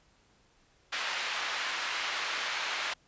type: band-pass noise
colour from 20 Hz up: pink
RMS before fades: -34 dBFS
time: 0.92-2.94 s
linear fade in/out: 10 ms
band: 1300 to 3700 Hz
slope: 12 dB/octave
effects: pink hiss -66 dBFS RMS until 3.07 s + resampled to 16000 Hz